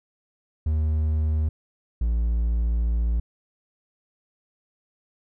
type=tone pair in turn; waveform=triangle; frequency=77.5 / 57.24 Hz; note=D#2 / A#1; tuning=-6 / -31 cents; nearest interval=perfect fourth; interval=525 cents; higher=first; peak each=-18 dBFS; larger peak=neither; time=0.66-1.49 / 2.01-3.2 s; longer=second; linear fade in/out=5 ms; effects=none